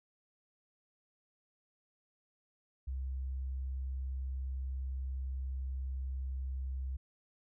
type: tone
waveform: sine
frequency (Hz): 65.7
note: C2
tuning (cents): +8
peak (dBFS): -35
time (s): 2.87-6.97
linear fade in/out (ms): 10
effects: none